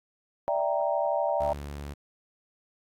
sine chord, E half-diminished seventh, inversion third, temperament equal, 587.3 / 659.3 / 784 / 932.3 Hz, D5 / E5 / G5 / Bb5, 0 / 0 / 0 / 0 cents, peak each -28 / -29 / -31 / -32 dBFS, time 0.48-1.53 s, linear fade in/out 0 ms
sawtooth tone, 71.9 Hz, D2, 36 cents flat, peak -32 dBFS, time 1.4-1.94 s, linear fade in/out 10 ms
effects AAC 64 kbps

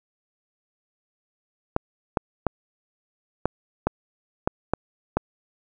clicks, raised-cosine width 1 ms, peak -6 dBFS, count 8, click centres 1.764 / 2.172 / 2.467 / 3.456 / 3.87 / 4.475 / 4.736 / 5.17 s, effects none

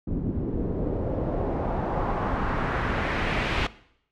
pink noise with low-pass filter sweep, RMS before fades -27 dBFS, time 0.07-3.67 s, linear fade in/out 5 ms, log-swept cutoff 260 to 2900 Hz, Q 1.5, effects noise-tail reverb RT60 0.7 s tail -19 dB re dry

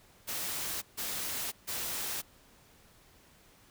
white noise bursts, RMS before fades -36 dBFS, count 3, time 0.27-2.22 s, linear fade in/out 20 ms, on 550 ms, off 150 ms, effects pink hiss -61 dBFS RMS until 3.7 s

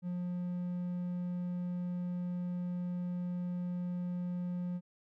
triangle tone, 177.8 Hz, F3, 31 cents sharp, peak -32 dBFS, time 0.02-4.81 s, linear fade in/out 50 ms, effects none

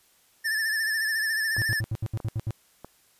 square tone with vibrato, 1760 Hz, A6, in tune, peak -25 dBFS, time 0.44-1.81 s, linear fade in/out 20 ms, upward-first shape sine, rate 14 Hz, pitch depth 52 cents each way
clicks, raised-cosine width 1 ms, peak -25 dBFS, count 3, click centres 1.566 / 2.202 / 2.846 s
triangle tone bursts, 110 Hz, A2, in tune, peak -23 dBFS, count 9, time 1.58-2.507 s, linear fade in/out 0 ms, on 39 ms, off 72 ms
effects white hiss -62 dBFS RMS until 3.19 s + resampled to 32000 Hz

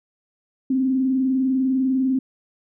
sine tone with vibrato, 261.6 Hz, C4, in tune, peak -17 dBFS, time 0.7-2.19 s, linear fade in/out 5 ms, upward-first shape square, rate 20 Hz, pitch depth 46 cents each way, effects none

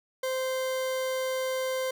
40% pulse tone, 520 Hz, C5, 11 cents flat, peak -27 dBFS, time 0.23-1.91 s, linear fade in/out 5 ms, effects none

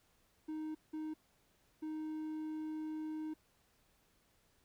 triangle tone bursts at uneven times, 311.1 Hz, D#4, in tune, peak -37 dBFS, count 3, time 0.48-0.75 / 0.93-1.14 / 1.82-3.34 s, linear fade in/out 10 ms, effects pink hiss -73 dBFS RMS until 4.64 s

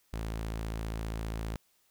sawtooth tone, 55 Hz, A1, in tune, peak -30 dBFS, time 0.13-1.56 s, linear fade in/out 0 ms, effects white hiss -70 dBFS RMS until 1.9 s

